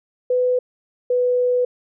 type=tone pair in turn; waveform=sine; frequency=500 / 495.4 Hz; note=B4 / B4; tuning=+21 / +5 cents; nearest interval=unison; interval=16 cents; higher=first; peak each=-15 dBFS; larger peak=neither; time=0.3-0.59 / 1.1-1.65 s; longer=second; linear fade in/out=5 ms; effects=none